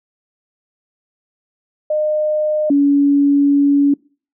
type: tone pair in turn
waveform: sine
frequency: 610 / 283.4 Hz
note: D#5 / C#4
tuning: -34 / +38 cents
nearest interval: octave + minor second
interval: 1328 cents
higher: first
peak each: -14 / -9 dBFS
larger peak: second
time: 1.9-2.7 / 2.7-3.94 s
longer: second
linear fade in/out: 5 ms
effects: noise-tail reverb RT60 0.4 s tail -25 dB re dry